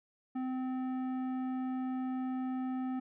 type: tone with tanh clipping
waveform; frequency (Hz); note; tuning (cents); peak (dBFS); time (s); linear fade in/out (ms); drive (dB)
sine; 257.7; C4; -26; -35; 0.35-3; 10; 12
effects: none